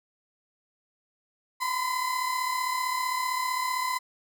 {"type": "tone pair together", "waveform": "35% pulse", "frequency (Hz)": [987.8, 1023.3], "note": ["B5", "C6"], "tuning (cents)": [0, -39], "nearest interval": "minor second", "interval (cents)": 61, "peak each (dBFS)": [-31, -26], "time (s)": [1.6, 3.99], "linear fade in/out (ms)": 20, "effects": []}